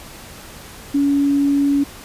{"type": "tone", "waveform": "sine", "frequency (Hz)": 282.3, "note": "C#4", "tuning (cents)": 32, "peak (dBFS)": -13, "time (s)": [0.94, 1.84], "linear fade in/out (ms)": 10, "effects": ["pink hiss -38 dBFS RMS until 2.04 s", "resampled to 32000 Hz"]}